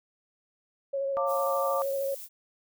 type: tone with vibrato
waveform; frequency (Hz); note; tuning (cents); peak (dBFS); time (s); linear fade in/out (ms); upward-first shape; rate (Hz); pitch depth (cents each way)
sine; 549; C#5; -17; -27; 0.93-2.15; 10; square; 13; 16
type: chord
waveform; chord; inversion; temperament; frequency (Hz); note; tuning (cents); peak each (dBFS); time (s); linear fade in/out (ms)
sine; D minor; first; equal with one note detuned; 698.5 / 902.7 / 1174.7; F5 / A5 / D6; 0 / +44 / 0; -33 / -35 / -30; 1.17-1.82; 0
type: noise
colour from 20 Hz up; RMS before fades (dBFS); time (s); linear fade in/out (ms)
violet; -42; 1.26-2.29; 50
effects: none